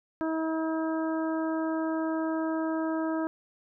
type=harmonic tone; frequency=320.4 Hz; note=E4; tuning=49 cents flat; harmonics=1 / 2 / 3 / 4 / 5; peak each=-28 / -34 / -38 / -40 / -42 dBFS; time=0.21-3.27 s; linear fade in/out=0 ms; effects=none